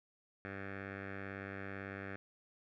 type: tone with low-pass filter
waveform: 10% pulse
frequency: 98 Hz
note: G2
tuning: in tune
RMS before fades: -45 dBFS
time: 0.45-2.16 s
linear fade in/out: 0 ms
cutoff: 1900 Hz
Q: 8.2
effects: none